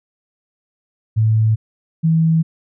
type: tone pair in turn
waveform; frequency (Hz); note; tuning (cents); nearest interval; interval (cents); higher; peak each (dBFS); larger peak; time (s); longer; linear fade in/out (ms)
sine; 110 / 162.13; A2 / E3; 0 / -28; perfect fifth; 672; second; -11; neither; 1.16-1.56 / 2.03-2.43; neither; 20
effects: none